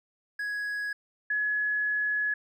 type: tone pair in turn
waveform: triangle / sine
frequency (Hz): 1669 / 1693.3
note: G#6 / G#6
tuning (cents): +8 / +33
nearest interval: unison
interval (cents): 25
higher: second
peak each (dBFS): -28 / -25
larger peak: second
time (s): 0.39-0.93 / 1.3-2.34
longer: second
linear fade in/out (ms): 5
effects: none